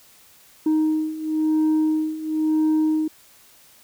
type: beating tone pair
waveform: sine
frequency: 311.1 / 312.08 Hz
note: D#4 / D#4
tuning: 0 / +5 cents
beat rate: 0.98 Hz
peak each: -21 / -18 dBFS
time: 0.66-3.08 s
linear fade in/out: 5 ms
effects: tanh soft clip ceiling -15 dBFS + white hiss -52 dBFS RMS until 3.83 s